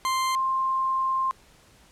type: tone pair in turn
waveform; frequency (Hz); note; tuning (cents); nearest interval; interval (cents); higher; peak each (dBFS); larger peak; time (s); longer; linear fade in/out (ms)
40% pulse / sine; 1046.5 / 1055; C6 / C6; 0 / +14; unison; 14; second; -22; neither; 0.05-0.35 / 0.35-1.31; second; 0
effects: pink hiss -56 dBFS RMS until 1.91 s + low-pass 11000 Hz 12 dB/octave

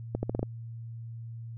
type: accelerating click train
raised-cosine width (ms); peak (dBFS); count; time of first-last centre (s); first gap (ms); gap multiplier
2; -16; 6; 0.15-0.43; 80; 0.82
effects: added 115 Hz sine -38 dBFS peak until 1.57 s

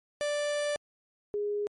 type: tone pair in turn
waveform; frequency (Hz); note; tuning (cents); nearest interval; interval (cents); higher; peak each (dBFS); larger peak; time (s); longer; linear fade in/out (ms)
45% pulse / sine; 587.3 / 413; D5 / G#4; 0 / -10; tritone; 610; first; -28; neither; 0.21-0.76 / 1.34-1.67; first; 0
effects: MP3 48 kbps

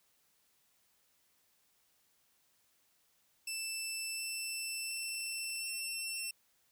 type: tone with pitch steps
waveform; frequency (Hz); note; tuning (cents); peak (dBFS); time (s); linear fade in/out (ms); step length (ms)
15% pulse; 2652 / 2667 / 2683 / 2698; E7 / E7 / E7 / E7; +10 / +20 / +30 / +40; -30; 3.47-6.31; 5; 710
effects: white hiss -73 dBFS RMS until 6.71 s

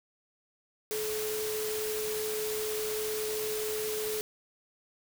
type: tone in noise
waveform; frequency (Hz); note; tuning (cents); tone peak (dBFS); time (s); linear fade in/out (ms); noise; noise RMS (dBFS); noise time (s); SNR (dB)
sine; 430; A4; -40; -32; 0.91-4.21; 0; white; -37; 0.91-4.21; +2
effects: none

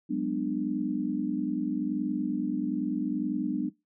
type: chord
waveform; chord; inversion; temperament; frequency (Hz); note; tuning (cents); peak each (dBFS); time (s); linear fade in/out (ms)
sine; G# half-diminished seventh; third; just; 186.89 / 207.7 / 249.2 / 299; F#3 / G#3 / B3 / D4; +18 / 0 / +16 / +31; -35 / -34 / -32 / -30; 0.09-3.7; 20
effects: noise-tail reverb RT60 0.2 s tail -20 dB re dry

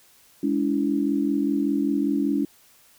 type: chord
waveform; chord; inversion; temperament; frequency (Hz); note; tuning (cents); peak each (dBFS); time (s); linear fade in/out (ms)
sine; C# minor; second; equal with one note detuned; 207.7 / 284.5 / 329.6; G#3 / C#4 / E4; 0 / +45 / 0; -27 / -22 / -27; 0.43-2.45; 5
effects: white hiss -56 dBFS RMS until 2.98 s

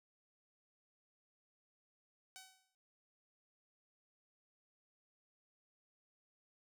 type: tone with exponential decay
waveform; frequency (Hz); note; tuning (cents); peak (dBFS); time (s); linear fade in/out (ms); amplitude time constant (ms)
5% pulse; 756; F#5; +37; -38; 2.36-2.75; 0; 84
effects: noise-tail reverb RT60 0.4 s tail -17 dB re dry

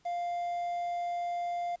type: tone with quantisation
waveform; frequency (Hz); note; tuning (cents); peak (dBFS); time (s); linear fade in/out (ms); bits
triangle; 698.5; F5; 0; -29; 0.05-1.76; 10; 9
effects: pink hiss -67 dBFS RMS until 1.8 s + resampled to 16000 Hz

